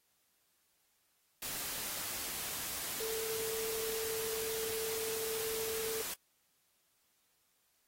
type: tone in noise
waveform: sine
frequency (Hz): 445.6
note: A4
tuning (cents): +22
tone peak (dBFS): -38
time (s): 3-6.02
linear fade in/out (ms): 5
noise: white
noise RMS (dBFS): -40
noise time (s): 1.42-6.14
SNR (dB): -1
effects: white hiss -75 dBFS RMS until 7.87 s + AAC 48 kbps